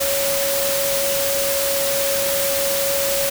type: tone in noise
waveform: sine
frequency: 555 Hz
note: C#5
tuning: 2 cents sharp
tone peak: -21 dBFS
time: 0-3.3 s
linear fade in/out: 10 ms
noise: white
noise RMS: -22 dBFS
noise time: 0-3.3 s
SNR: -2 dB
effects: none